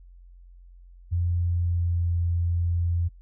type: tone with pitch glide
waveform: sine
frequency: 86.9 to 85.85 Hz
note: F2 to F2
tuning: -8 to -29 cents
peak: -22 dBFS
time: 1.11-3.09 s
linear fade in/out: 20 ms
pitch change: -21 cents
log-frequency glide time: 1.49-2.18 s
effects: noise-tail reverb RT60 0.1 s tail -20 dB re dry + added 44 Hz sine -46 dBFS peak until 3.21 s